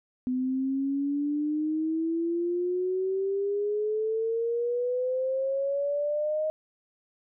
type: exponential sweep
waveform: sine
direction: up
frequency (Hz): 251.6 to 626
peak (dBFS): -25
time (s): 0.27-6.5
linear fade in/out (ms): 0
effects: none